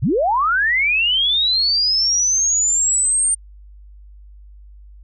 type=linear sweep; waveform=sine; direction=up; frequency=88 to 8870 Hz; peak=-14 dBFS; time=0.02-3.35 s; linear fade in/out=10 ms; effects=added 50 Hz sine -39 dBFS peak until 5.03 s